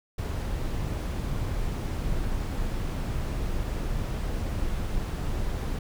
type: noise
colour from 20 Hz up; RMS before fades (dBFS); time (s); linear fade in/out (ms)
brown; -29; 0.18-5.79; 5
effects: none